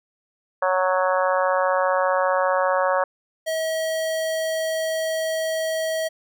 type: harmonic tone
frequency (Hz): 185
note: F#3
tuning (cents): 0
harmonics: 3 / 4 / 5 / 6 / 7 / 8 / 9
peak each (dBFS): -21 / -27 / -26 / -25 / -30 / -31 / -30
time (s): 0.62-3.04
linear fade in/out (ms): 5
type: tone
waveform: square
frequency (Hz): 641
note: E5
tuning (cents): -49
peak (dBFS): -23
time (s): 3.46-6.09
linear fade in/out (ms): 20
effects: none